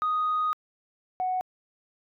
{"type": "tone pair in turn", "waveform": "sine", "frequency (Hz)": [1244.5, 740], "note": ["D#6", "F#5"], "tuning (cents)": [0, 0], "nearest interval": "major sixth", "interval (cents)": 900, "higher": "first", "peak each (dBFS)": [-22, -24], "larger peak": "first", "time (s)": [[0.02, 0.53], [1.2, 1.41]], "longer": "first", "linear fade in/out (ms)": 0, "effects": ["tanh soft clip ceiling -20 dBFS"]}